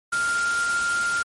sine tone in noise, 1396.9 Hz, F6, in tune, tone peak -21 dBFS, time 0.12-1.23 s, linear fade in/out 10 ms, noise white, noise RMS -31 dBFS, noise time 0.12-1.23 s, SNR +7 dB, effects MP3 48 kbps

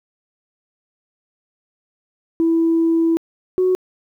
sine tone pair in turn, 329.6 / 369.1 Hz, E4 / F#4, 0 / -4 cents, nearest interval major second, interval 196 cents, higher second, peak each -12 dBFS, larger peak neither, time 2.4-3.17 / 3.58-3.75 s, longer first, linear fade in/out 0 ms, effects tanh soft clip ceiling -9 dBFS + 9-bit

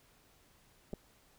clicks, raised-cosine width 2 ms, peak -29 / -27 dBFS, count 2, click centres 0.932 / 0.937 s, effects pink hiss -66 dBFS RMS until 1.38 s

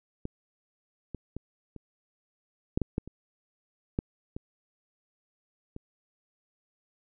clicks, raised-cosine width 3 ms, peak -21 / -23 / -23 / -29 / -12 / -14 / -15 / -29 / -14 / -23 / -27 dBFS, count 11, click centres 0.254 / 1.147 / 1.366 / 1.763 / 2.775 / 2.817 / 2.981 / 3.076 / 3.989 / 4.365 / 5.764 s, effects none

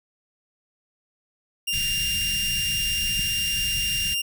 sawtooth tone, 2796 Hz, F7, 1 cent sharp, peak -20 dBFS, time 1.67-4.22 s, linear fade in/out 10 ms
pink band-stop noise, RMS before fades -33 dBFS, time 1.72-4.15 s, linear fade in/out 20 ms, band 210 to 1600 Hz, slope 96 dB/octave
click, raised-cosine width 5 ms, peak -21 dBFS, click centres 3.194 s
effects none

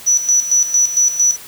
sine tone with tremolo, 5920 Hz, F#8, in tune, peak -9 dBFS, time 0.06-1.37 s, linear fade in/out 20 ms, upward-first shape square, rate 4.4 Hz, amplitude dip 70%, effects white hiss -36 dBFS RMS until 1.47 s

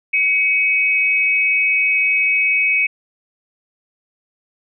sine tone pair together, 2242 / 2547 Hz, C#7 / D#7, +19 / +40 cents, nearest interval major second, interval 221 cents, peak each -16 / -16 dBFS, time 0.13-2.87 s, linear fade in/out 10 ms, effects none

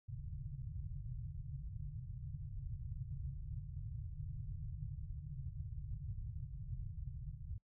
white low-pass noise, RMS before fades -45 dBFS, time 0.08-7.58 s, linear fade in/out 5 ms, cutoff 150 Hz, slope 96 dB/octave, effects noise-tail reverb RT60 0.1 s tail -26 dB re dry

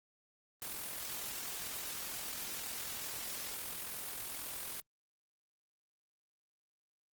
white noise with amplitude modulation, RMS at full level -40 dBFS, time 0.62-4.8 s, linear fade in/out 0 ms, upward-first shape sine, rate 42.2 Hz, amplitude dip 45%, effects Opus 24 kbps

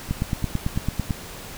two click trains, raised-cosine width 5 ms, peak -23 / -10 dBFS, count 4 / 10, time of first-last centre 0.09-1.097 / 0.11-1.108 s, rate 2.98 / 9.02 Hz, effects pink hiss -38 dBFS RMS until 1.57 s

